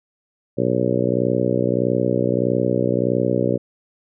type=harmonic tone; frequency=61.6 Hz; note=B1; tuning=4 cents flat; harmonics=2 / 3 / 4 / 5 / 6 / 7 / 8 / 9; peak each=-25 / -25 / -25 / -25 / -25 / -25 / -25 / -25 dBFS; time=0.57-3.58 s; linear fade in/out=20 ms; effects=none